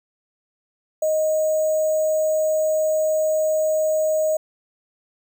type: tone with sample-and-hold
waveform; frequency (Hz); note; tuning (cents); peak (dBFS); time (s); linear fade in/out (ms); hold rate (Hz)
sine; 623; D#5; +2; -17; 1.02-4.37; 5; 7350
effects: none